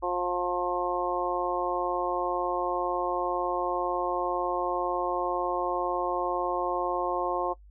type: harmonic tone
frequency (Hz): 178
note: F3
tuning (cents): +33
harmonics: 2 / 3 / 4 / 5 / 6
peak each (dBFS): -32 / -32 / -33 / -33 / -32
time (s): 0.02-7.54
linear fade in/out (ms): 20
effects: noise-tail reverb RT60 0.1 s tail -19 dB re dry + added 50 Hz sine -49 dBFS peak until 7.7 s